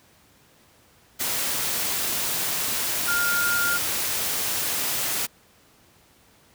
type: tone in noise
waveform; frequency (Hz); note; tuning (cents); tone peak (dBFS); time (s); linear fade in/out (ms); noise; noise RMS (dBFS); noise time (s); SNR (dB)
sine; 1409; F6; +15; -22; 3.07-3.78; 20; white; -26; 1.19-5.27; +1
effects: pink hiss -57 dBFS RMS until 6.54 s + high-pass 60 Hz 12 dB/octave